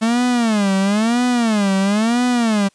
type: tone with vibrato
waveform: 45% pulse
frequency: 218.5 Hz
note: A3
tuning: 12 cents flat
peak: -14 dBFS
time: 0.01-2.69 s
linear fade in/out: 20 ms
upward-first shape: sine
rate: 1 Hz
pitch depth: 220 cents each way
effects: white hiss -58 dBFS RMS until 2.74 s + resampled to 22050 Hz